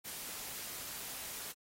white noise, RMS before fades -44 dBFS, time 0.04-1.53 s, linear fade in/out 20 ms, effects AAC 48 kbps

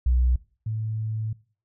sine tone pair in turn, 61.9 / 109.72 Hz, B1 / A2, +5 / -4 cents, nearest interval minor seventh, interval 991 cents, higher second, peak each -16 / -25 dBFS, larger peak first, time 0.06-0.36 / 0.66-1.33 s, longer second, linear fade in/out 5 ms, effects noise-tail reverb RT60 0.4 s tail -21 dB re dry + tanh soft clip ceiling -14 dBFS

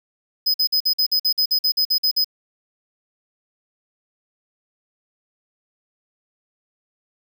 square tone bursts, 5030 Hz, D#8, 18 cents sharp, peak -16 dBFS, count 14, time 0.46-2.245 s, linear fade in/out 10 ms, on 82 ms, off 49 ms, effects 8-bit

